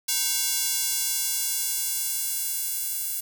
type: tone with high-pass filter sweep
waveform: square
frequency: 311.1 Hz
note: D#4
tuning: in tune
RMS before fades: -27 dBFS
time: 0.08-3.21 s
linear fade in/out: 10 ms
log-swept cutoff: 5300 to 11000 Hz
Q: 0.77
effects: none